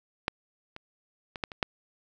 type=clicks; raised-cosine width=0.3 ms; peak=-10 / -25 / -21 / -13 / -25 / -9 dBFS; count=6; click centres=0.281 / 0.764 / 1.358 / 1.438 / 1.518 / 1.628 s; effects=none